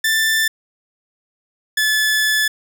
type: tone pair in turn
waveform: sawtooth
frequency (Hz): 1771 / 1728.6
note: A6 / A6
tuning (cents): +11 / -31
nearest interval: unison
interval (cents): 42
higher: first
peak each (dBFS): -11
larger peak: neither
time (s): 0.04-0.48 / 1.77-2.48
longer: second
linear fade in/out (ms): 5
effects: none